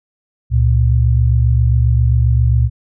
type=tone pair together; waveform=sine; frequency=69.5 / 116.98 Hz; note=C#2 / A#2; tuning=+5 / +7 cents; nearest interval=major sixth; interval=902 cents; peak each=-12 dBFS; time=0.5-2.7 s; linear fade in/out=50 ms; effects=none